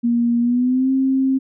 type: tone with pitch glide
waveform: sine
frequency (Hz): 236.6 to 265.6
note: A#3 to C4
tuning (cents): +26 to +26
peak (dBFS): -14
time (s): 0.03-1.39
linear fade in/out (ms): 20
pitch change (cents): +200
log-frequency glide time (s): 0.4-0.91
effects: none